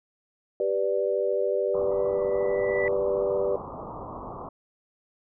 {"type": "chord", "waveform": "sine", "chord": "G major", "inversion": "none", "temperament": "equal", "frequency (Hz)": [392, 493.9, 587.3], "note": ["G4", "B4", "D5"], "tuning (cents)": [0, 0, 0], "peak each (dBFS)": -27, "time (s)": [0.6, 3.56], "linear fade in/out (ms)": 2}
{"type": "low-pass noise", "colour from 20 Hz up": "white", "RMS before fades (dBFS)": -38, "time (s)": [1.74, 4.49], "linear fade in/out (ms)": 5, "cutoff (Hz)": 1200, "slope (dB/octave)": 96}
{"type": "tone with exponential growth", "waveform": "sine", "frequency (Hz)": 1975.5, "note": "B6", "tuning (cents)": 0, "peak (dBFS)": -26, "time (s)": [1.91, 2.88], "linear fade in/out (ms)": 1, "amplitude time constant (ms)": 210}
{"effects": []}